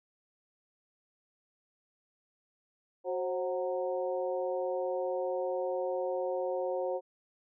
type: harmonic tone with a mistuned harmonic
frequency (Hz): 185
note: F#3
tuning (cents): 0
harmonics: 2 / 3 / 4 / 5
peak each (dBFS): -36 / -32 / -40 / -44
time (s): 3.04-7.01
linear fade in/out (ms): 50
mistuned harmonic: 3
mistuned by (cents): -65
effects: none